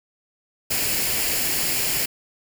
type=noise with comb filter; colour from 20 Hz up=white; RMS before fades=-23 dBFS; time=0.7-2.06 s; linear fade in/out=10 ms; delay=0.41 ms; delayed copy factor=+0.5; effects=none